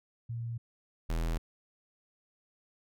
sine / square tone pair in turn, 116.6 / 41.05 Hz, A#2 / E1, +1 / -6 cents, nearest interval octave + tritone, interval 1807 cents, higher first, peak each -34 / -30 dBFS, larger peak second, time 0.29-0.58 / 1.09-1.38 s, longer neither, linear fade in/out 10 ms, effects none

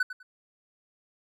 triangle tone with echo, 1500 Hz, F#6, 23 cents sharp, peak -20 dBFS, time 0-0.03 s, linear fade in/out 5 ms, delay 100 ms, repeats 2, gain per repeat -13 dB, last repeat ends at 0.23 s, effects none

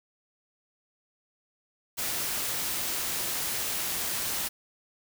white noise, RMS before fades -31 dBFS, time 1.97-4.49 s, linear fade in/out 20 ms, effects none

